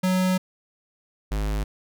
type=tone pair in turn; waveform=square; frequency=185.1 / 51.84 Hz; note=F#3 / G#1; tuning=+1 / -2 cents; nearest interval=octave + minor seventh; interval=2203 cents; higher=first; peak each=-20 / -24 dBFS; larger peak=first; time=0.03-0.38 / 1.31-1.64 s; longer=first; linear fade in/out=10 ms; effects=none